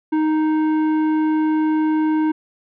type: tone with tanh clipping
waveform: sine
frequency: 311.1 Hz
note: D#4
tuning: in tune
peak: -17 dBFS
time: 0.12-2.32 s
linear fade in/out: 10 ms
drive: 11 dB
effects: none